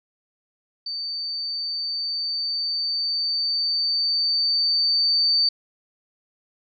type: tone with level ramp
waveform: sine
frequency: 4581 Hz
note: D8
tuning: 44 cents flat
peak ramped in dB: -27 to -16 dBFS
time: 0.86-5.49 s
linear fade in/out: 5 ms
effects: none